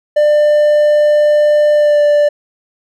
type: tone with pitch glide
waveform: triangle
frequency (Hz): 596 to 588.5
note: D5 to D5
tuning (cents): +25 to +3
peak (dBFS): -5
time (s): 0.16-2.29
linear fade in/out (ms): 10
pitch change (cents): -22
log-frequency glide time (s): 1.74-2.01
effects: none